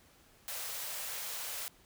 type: high-pass noise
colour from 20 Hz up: white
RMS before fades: -40 dBFS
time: 0.48-1.68 s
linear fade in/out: 0 ms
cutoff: 440 Hz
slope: 96 dB/octave
effects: pink hiss -63 dBFS RMS until 1.85 s